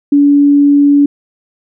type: tone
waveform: sine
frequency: 286 Hz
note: D4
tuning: 46 cents flat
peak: -4 dBFS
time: 0.12-1.06 s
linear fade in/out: 5 ms
effects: none